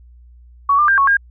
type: tone with pitch steps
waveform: sine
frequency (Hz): 1123 / 1194 / 1591 / 1106 / 1616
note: C#6 / D6 / G6 / C#6 / G#6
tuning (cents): +22 / +28 / +25 / -4 / -48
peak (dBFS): -10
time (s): 0.69-1.17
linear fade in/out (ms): 5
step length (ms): 96
effects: added 60 Hz sine -41 dBFS peak until 1.3 s